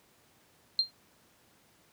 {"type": "tone with exponential decay", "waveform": "sine", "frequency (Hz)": 4183, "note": "C8", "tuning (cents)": -1, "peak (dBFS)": -19, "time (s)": [0.79, 0.91], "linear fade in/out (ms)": 1, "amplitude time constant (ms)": 24, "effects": ["pink hiss -64 dBFS RMS until 1.92 s", "high-pass 100 Hz 12 dB/octave"]}